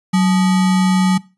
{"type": "tone with sample-and-hold", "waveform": "sine", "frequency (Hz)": 186.3, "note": "F#3", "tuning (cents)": 12, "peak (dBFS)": -10, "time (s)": [0.13, 1.18], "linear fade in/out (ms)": 10, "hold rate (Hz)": 1050, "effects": ["noise-tail reverb RT60 0.3 s tail -21 dB re dry", "resampled to 24000 Hz"]}